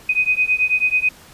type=beating tone pair; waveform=sine; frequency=2498 / 2507.2 Hz; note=D#7 / D#7; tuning=+6 / +13 cents; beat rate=9.2 Hz; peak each=-18 / -18 dBFS; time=0.09-1.09 s; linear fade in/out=5 ms; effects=pink hiss -45 dBFS RMS until 1.33 s + resampled to 32000 Hz